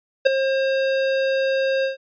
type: tone with ADSR envelope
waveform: square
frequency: 535 Hz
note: C5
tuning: 38 cents sharp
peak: -9 dBFS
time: 0.25-1.97 s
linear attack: 17 ms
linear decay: 7 ms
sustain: -10 dB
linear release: 130 ms
effects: resampled to 11025 Hz